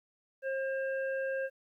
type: harmonic tone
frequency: 535 Hz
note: C5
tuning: 38 cents sharp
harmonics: 1 / 3 / 5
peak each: -32 / -38 / -52 dBFS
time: 0.42-1.5 s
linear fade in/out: 50 ms
effects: 12-bit